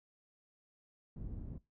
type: low-pass noise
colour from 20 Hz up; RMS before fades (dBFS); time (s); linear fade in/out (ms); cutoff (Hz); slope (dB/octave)
pink; -44; 1.16-1.58; 5; 190; 12
effects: noise-tail reverb RT60 0.2 s tail -18 dB re dry